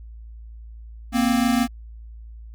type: tone pair together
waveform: square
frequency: 234.5 / 260.7 Hz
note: A#3 / C4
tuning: +11 / -6 cents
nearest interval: major second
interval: 183 cents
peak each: -20 / -22 dBFS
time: 1.12-1.68 s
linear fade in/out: 50 ms
effects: added 56 Hz sine -37 dBFS peak until 2.54 s